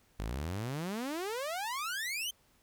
sawtooth exponential sweep, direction up, 47.63 to 3186 Hz, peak -31 dBFS, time 0.19-2.31 s, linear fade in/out 10 ms, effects pink hiss -68 dBFS RMS until 2.62 s

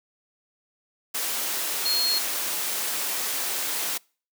sine tone in noise, 4268 Hz, C8, 34 cents sharp, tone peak -22 dBFS, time 1.85-2.19 s, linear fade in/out 10 ms, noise white, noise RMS -28 dBFS, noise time 1.14-3.98 s, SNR +3 dB, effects noise-tail reverb RT60 0.4 s tail -26 dB re dry + high-pass 300 Hz 12 dB/octave

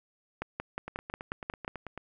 two click trains, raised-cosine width 0.5 ms, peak -18 / -24 dBFS, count 8 / 11, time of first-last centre 0.42-1.679 / 0.88-1.976 s, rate 5.56 / 9.12 Hz, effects none

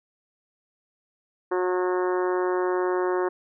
harmonic tone, 182 Hz, F#3, 28 cents flat, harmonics 2 / 3 / 4 / 5 / 6 / 7 / 8 / 9 / 10, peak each -23 / -32 / -35 / -33 / -33 / -40 / -39 / -41 / -43 dBFS, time 1.51-3.29 s, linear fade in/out 10 ms, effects none

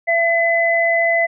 sine tone pair together, 673.2 / 2016 Hz, E5 / B6, +36 / +35 cents, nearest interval octave + perfect fifth, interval 1899 cents, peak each -16 dBFS, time 0.07-1.27 s, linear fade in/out 20 ms, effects none

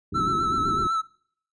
white low-pass noise, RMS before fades -31 dBFS, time 0.12-0.87 s, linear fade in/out 2 ms, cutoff 400 Hz, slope 96 dB/octave
triangle tone with vibrato, 1318.5 Hz, E6, in tune, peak -20 dBFS, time 0.14-1.02 s, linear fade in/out 20 ms, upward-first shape sine, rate 7.9 Hz, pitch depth 33 cents each way
effects noise-tail reverb RT60 0.6 s tail -23 dB re dry + resampled to 22050 Hz

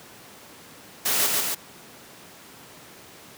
white noise with echo, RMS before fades -23 dBFS, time 1.05-1.27 s, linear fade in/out 10 ms, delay 140 ms, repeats 2, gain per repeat -2 dB, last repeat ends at 1.55 s, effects pink hiss -46 dBFS RMS until 3.37 s + high-pass 150 Hz 12 dB/octave

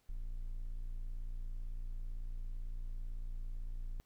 triangle tone, 28.97 Hz, A#0, 10 cents flat, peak -36 dBFS, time 0.09-4 s, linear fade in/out 0 ms, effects pink hiss -75 dBFS RMS until 4.05 s

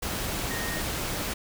sine tone in noise, 1858 Hz, A#6, 6 cents flat, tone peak -35 dBFS, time 0.5-0.81 s, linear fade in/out 10 ms, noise pink, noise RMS -31 dBFS, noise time 0.02-1.34 s, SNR -7 dB, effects none

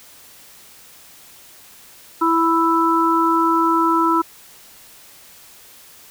harmonic tone, 330 Hz, E4, 2 cents sharp, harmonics 1 / 3 / 4, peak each -18 / -18 / -18 dBFS, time 2.21-4.22 s, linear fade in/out 10 ms, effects white hiss -45 dBFS RMS until 6.1 s

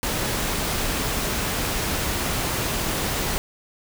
pink noise, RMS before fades -25 dBFS, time 0.03-3.38 s, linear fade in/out 0 ms, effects none

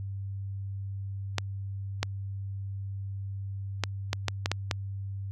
clicks, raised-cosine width 0.2 ms, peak -9 dBFS, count 8, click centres 1.383 / 2.03 / 3.837 / 4.131 / 4.283 / 4.459 / 4.516 / 4.712 s, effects added 98 Hz sine -33 dBFS peak until 5.31 s

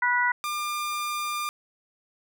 harmonic tone, 489.7 Hz, B4, 15 cents flat, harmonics 2 / 3 / 4, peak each -25 / -25 / -25 dBFS, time 0.02-0.32 s, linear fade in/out 5 ms
sawtooth tone, 1199 Hz, D6, 36 cents sharp, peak -24 dBFS, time 0.44-1.49 s, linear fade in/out 0 ms
effects none

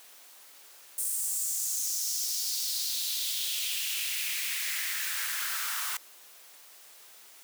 white noise with high-pass filter sweep, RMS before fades -32 dBFS, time 0.98-5.97 s, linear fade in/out 2 ms, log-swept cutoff 9000 to 1200 Hz, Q 2.9, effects white hiss -53 dBFS RMS until 7.43 s + high-pass 400 Hz 12 dB/octave

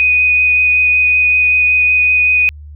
sine tone with vibrato, 2489 Hz, D#7, in tune, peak -8 dBFS, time 0-2.49 s, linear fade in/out 0 ms, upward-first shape sine, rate 5.3 Hz, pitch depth 9 cents each way, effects added 74 Hz sine -30 dBFS peak until 2.75 s

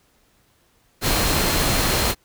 sine tone in noise, 4186 Hz, C8, in tune, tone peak -30 dBFS, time 1.01-2.15 s, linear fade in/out 50 ms, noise pink, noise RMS -20 dBFS, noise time 1.01-2.15 s, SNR -13 dB, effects pink hiss -61 dBFS RMS until 2.24 s

